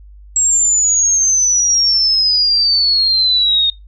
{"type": "exponential sweep", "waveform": "sine", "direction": "down", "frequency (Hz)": [7650, 3685], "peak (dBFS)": -10, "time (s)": [0.36, 3.7], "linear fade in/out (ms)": 2, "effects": ["noise-tail reverb RT60 0.2 s tail -23 dB re dry", "added 50 Hz sine -36 dBFS peak until 3.87 s"]}